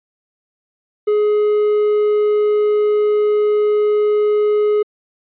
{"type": "tone with hard clipping", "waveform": "triangle", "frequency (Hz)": 419.8, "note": "G#4", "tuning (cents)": 19, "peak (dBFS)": -13, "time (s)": [1.07, 4.83], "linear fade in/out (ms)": 10, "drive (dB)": 6, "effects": ["resampled to 8000 Hz"]}